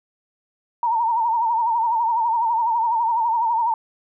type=tone with vibrato; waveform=sine; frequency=922 Hz; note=A#5; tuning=19 cents flat; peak=-17 dBFS; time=0.83-3.74 s; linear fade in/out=2 ms; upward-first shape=triangle; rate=12 Hz; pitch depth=96 cents each way; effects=none